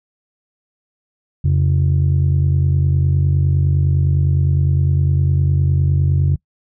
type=tone pair together; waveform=sine; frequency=87.31 / 137.12 Hz; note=F2 / C#3; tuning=0 / -18 cents; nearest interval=minor sixth; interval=782 cents; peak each=-13 dBFS; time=1.44-6.36 s; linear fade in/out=10 ms; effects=noise-tail reverb RT60 0.1 s tail -24 dB re dry + tanh soft clip ceiling -8 dBFS